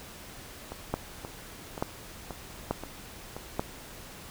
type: two click trains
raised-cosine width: 1 ms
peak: -13 / -23 dBFS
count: 4 / 6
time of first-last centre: 0.94-3.595 / 0.72-3.366 s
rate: 1.13 / 1.89 Hz
effects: pink hiss -46 dBFS RMS until 4.3 s